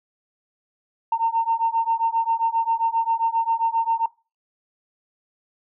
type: beating tone pair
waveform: sine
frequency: 908 / 915.5 Hz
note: A#5 / A#5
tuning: -46 / -32 cents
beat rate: 7.5 Hz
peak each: -21 / -21 dBFS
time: 1.12-4.06 s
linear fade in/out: 5 ms
effects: noise-tail reverb RT60 0.3 s tail -22 dB re dry + tanh soft clip ceiling -11 dBFS